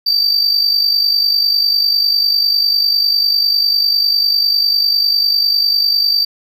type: tone with amplitude modulation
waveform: triangle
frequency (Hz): 4646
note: D8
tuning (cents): -20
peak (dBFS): -7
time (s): 0.06-6.25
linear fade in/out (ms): 10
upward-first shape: sine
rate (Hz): 50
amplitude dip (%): 60
effects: none